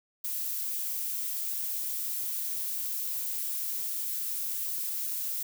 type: noise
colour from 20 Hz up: violet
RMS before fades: -33 dBFS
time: 0.24-5.43 s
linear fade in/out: 5 ms
effects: none